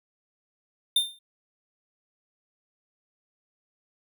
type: tone with exponential decay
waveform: square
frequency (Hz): 3611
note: A7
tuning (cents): +44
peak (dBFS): -17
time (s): 0.96-1.19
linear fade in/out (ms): 5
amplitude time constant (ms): 48
effects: none